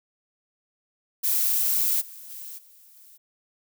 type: noise with level steps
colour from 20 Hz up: violet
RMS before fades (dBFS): -23 / -43 / -39 / -53 / -51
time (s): 1.23-3.18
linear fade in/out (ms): 20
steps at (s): 2 / 2.29 / 2.57 / 2.95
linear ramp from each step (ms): 20
effects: none